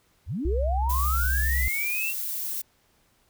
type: linear sweep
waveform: sine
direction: up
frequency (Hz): 49 to 2757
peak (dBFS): -27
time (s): 0.26-2.14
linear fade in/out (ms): 50
type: tone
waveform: sine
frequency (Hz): 65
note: C2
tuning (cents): -11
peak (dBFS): -23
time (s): 0.45-1.68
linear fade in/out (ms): 0
type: noise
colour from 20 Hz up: violet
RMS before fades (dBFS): -31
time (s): 0.89-2.62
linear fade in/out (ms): 10
effects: pink hiss -65 dBFS RMS until 3.29 s